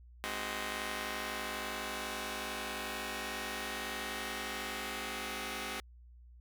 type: chord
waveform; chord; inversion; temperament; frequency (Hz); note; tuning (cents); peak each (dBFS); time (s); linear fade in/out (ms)
5% pulse; Ab dominant seventh; none; just; 207.7 / 259.6 / 311.5 / 373.8; Ab3 / C4 / Eb4 / Gb4; 0 / -13 / +2 / +18; -31 / -31 / -37 / -31; 0.24-5.8; 0
effects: added 60 Hz sine -53 dBFS peak until 6.4 s